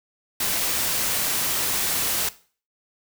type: noise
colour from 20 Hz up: white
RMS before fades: -24 dBFS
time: 0.4-2.29 s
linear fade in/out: 5 ms
effects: noise-tail reverb RT60 0.4 s tail -17 dB re dry